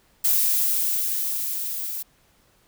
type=noise with level ramp; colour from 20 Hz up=violet; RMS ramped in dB=-19 to -31 dBFS; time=0.24-2.03 s; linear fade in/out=10 ms; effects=pink hiss -61 dBFS RMS until 2.67 s

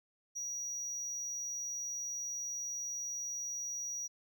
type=tone; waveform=triangle; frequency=5780 Hz; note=F#8; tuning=41 cents flat; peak=-36 dBFS; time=0.35-4.08 s; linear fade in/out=20 ms; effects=none

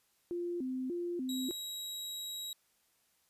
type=tone with vibrato; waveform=sine; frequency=299.8 Hz; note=D4; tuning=36 cents sharp; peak=-34 dBFS; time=0.31-1.51 s; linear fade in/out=0 ms; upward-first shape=square; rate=1.7 Hz; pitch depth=260 cents each way
type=tone; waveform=sawtooth; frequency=3842 Hz; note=B7; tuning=48 cents flat; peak=-36 dBFS; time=1.29-2.53 s; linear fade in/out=2 ms
effects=white hiss -73 dBFS RMS until 3.29 s + resampled to 32000 Hz

